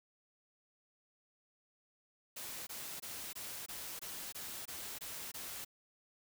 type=noise bursts; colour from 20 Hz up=white; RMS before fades=-45 dBFS; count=10; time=2.36-5.649 s; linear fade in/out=10 ms; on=310 ms; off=21 ms; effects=none